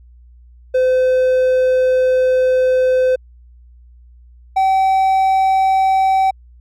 triangle tone pair in turn, 512 / 767.1 Hz, C5 / G5, -38 / -38 cents, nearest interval perfect fifth, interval 700 cents, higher second, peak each -9 dBFS, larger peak neither, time 0.74-3.16 / 4.56-6.31 s, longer first, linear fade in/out 10 ms, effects added 60 Hz sine -41 dBFS peak until 6.6 s

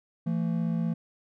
triangle tone pair together, 168.41 / 224.5 Hz, E3 / A3, +37 / +35 cents, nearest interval perfect fourth, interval 498 cents, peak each -25 / -28 dBFS, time 0.26-0.94 s, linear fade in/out 10 ms, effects none

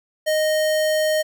square tone, 620 Hz, D#5, 6 cents flat, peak -18 dBFS, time 0.26-1.23 s, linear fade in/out 20 ms, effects none

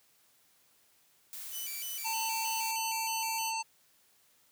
blue noise, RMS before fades -43 dBFS, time 1.33-2.71 s, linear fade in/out 0 ms
5% pulse tone with vibrato, 2638 Hz, E7, 1 cent sharp, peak -30 dBFS, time 1.51-3.53 s, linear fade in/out 50 ms, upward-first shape square, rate 3.2 Hz, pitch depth 220 cents each way
harmonic tone, 896 Hz, A5, 31 cents sharp, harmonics 1 / 3 / 5 / 7 / 9, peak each -34 / -39 / -41 / -42 / -44 dBFS, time 2.04-3.63 s, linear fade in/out 20 ms
effects white hiss -67 dBFS RMS until 4.51 s + high-pass 60 Hz 12 dB/octave

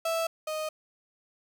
35% pulse tone pair in turn, 658 / 621.1 Hz, E5 / D#5, -3 / -3 cents, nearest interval minor second, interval 100 cents, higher first, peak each -25 / -29 dBFS, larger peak first, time 0.05-0.27 / 0.47-0.69 s, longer neither, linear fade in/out 5 ms, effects none

